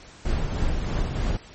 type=noise with tremolo; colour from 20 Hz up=brown; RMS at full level=-23 dBFS; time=0.25-1.37 s; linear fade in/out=5 ms; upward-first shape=sine; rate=3.2 Hz; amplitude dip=35%; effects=pink hiss -47 dBFS RMS until 1.54 s + MP3 32 kbps